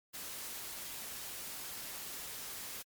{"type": "noise", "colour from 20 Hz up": "white", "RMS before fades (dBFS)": -44, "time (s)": [0.13, 2.83], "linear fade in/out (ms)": 20, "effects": ["MP3 96 kbps"]}